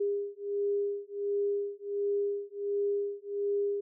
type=beating tone pair; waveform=sine; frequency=404.2 / 405.6 Hz; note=G#4 / G#4; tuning=-47 / -41 cents; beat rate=1.4 Hz; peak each=-32 / -32 dBFS; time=0-3.81 s; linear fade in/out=10 ms; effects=none